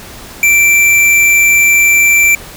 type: tone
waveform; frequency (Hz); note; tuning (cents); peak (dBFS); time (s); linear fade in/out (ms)
square; 2344; D7; -4; -6; 0.43-2.35; 2
effects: pink hiss -31 dBFS RMS until 2.56 s